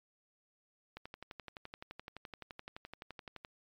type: click train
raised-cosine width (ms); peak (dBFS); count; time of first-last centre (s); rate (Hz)
0.3; -29; 30; 0.97-3.449; 11.7
effects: MP3 96 kbps